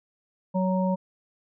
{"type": "harmonic tone", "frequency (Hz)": 186.4, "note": "F#3", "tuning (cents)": 13, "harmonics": [1, 3, 5], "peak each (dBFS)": [-23, -28, -31], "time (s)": [0.54, 0.96], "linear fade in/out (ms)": 20, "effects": []}